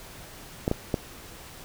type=clicks; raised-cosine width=2 ms; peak=-10 dBFS; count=3; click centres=0.679 / 0.714 / 0.942 s; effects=pink hiss -45 dBFS RMS until 1.64 s